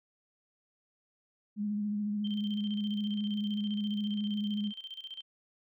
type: tone with vibrato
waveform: sine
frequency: 207.7 Hz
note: G#3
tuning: in tune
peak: -30 dBFS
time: 1.56-4.73 s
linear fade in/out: 50 ms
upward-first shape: sine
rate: 14 Hz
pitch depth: 28 cents each way
type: tone with tremolo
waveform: sine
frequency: 3134 Hz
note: G7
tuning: 1 cent flat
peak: -39 dBFS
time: 2.24-5.22 s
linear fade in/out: 10 ms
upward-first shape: square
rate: 15 Hz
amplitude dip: 75%
effects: none